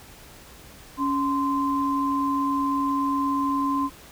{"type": "tone pair together", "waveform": "sine", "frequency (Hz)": [279.3, 1038], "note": ["C#4", "C6"], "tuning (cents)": [13, -14], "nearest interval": "octave + major seventh", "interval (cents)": 2273, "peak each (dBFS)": -24, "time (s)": [0.97, 3.9], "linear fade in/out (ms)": 50, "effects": ["added 60 Hz sine -53 dBFS peak until 4.11 s", "pink hiss -47 dBFS RMS until 4.11 s"]}